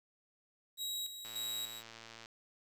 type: tone with tremolo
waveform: sawtooth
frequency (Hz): 3837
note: A#7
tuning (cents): +49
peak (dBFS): -34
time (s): 0.77-1.83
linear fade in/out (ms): 50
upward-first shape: square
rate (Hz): 1.7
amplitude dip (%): 60
type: click train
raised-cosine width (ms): 0.2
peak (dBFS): -33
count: 116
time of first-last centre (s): 1.25-2.259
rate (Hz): 114
effects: 11-bit